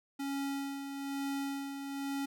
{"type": "tone with tremolo", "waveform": "square", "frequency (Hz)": 277.2, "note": "C#4", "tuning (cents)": 0, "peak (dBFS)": -34, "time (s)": [0.19, 2.26], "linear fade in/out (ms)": 10, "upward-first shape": "sine", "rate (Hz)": 1.1, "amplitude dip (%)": 50, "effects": []}